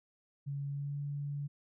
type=tone with pitch glide; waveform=sine; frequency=140.9 to 143.45 Hz; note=C#3 to D3; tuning=+29 to -40 cents; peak=-35 dBFS; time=0.46-1.48 s; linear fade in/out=20 ms; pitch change=+31 cents; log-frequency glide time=0.67-0.98 s; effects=none